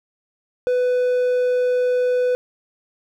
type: tone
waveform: triangle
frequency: 498 Hz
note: B4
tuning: 14 cents sharp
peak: -14 dBFS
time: 0.67-2.35 s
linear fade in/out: 0 ms
effects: none